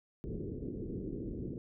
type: low-pass noise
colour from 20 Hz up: white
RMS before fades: -40 dBFS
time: 0.24-1.58 s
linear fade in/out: 0 ms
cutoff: 420 Hz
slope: 48 dB/octave
effects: none